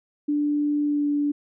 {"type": "tone with pitch glide", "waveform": "sine", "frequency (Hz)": [293.7, 290.7], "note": ["D4", "D4"], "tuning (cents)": [0, -18], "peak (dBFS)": -20, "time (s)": [0.28, 1.32], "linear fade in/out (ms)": 10, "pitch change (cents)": -18, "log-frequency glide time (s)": [0.83, 1.07], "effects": []}